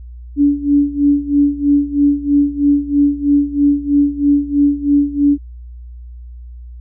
sine tone with tremolo, 286.9 Hz, D4, 40 cents flat, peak -7 dBFS, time 0.36-5.38 s, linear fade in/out 50 ms, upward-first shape sine, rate 3.1 Hz, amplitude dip 85%, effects added 60 Hz sine -30 dBFS peak until 6.8 s

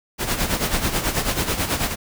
pink noise with tremolo, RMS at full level -20 dBFS, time 0.18-1.96 s, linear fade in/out 50 ms, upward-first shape sine, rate 9.2 Hz, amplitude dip 65%, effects none

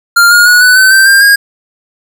square tone with pitch steps, 1396.9 / 1427.9 / 1459.6 / 1492 / 1525.1 / 1558.9 / 1593.5 / 1628.9 Hz, F6 / F6 / F#6 / F#6 / G6 / G6 / G6 / G#6, 0 / +38 / -24 / +14 / -48 / -10 / +28 / -34 cents, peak -3 dBFS, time 0.16-1.36 s, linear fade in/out 10 ms, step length 150 ms, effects none

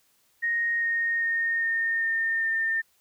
sine tone with pitch steps, 1864.7 / 1852.9 / 1841.2 / 1829.5 / 1817.9 / 1806.4 Hz, A#6 / A#6 / A#6 / A#6 / A#6 / A6, 0 / -11 / -22 / -33 / -44 / +45 cents, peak -23 dBFS, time 0.42-2.82 s, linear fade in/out 20 ms, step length 400 ms, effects white hiss -66 dBFS RMS until 3 s

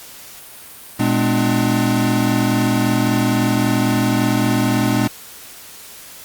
square tone cluster, 118.8 / 209.9 / 255.1 / 298.8 Hz, A#2 / G#3 / C4 / D4, +33 / +19 / -44 / +30 cents, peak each -21 dBFS, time 0.99-5.08 s, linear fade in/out 10 ms, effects white hiss -38 dBFS RMS until 6.24 s + Opus 48 kbps

